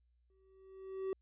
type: tone with exponential growth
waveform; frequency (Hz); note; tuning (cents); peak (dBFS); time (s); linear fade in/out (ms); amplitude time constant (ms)
triangle; 382.5; G4; -42; -31; 0.3-1.13; 1; 180
effects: added 60 Hz sine -70 dBFS peak until 1.21 s + resampled to 8000 Hz